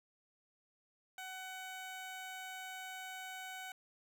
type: tone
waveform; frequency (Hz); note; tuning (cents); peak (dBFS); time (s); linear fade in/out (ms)
15% pulse; 750; F#5; +23; -38; 1.18-3.72; 2
effects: none